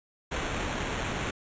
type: noise with sample-and-hold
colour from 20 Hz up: pink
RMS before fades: -32 dBFS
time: 0.31-1.31 s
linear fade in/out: 10 ms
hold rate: 4900 Hz
effects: resampled to 16000 Hz